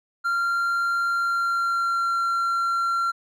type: tone with pitch glide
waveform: triangle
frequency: 1384 to 1369.7 Hz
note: F6 to F6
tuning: -16 to -34 cents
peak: -19 dBFS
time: 0.24-3.12 s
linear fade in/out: 20 ms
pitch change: -18 cents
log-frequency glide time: 1.1-2.2 s
effects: none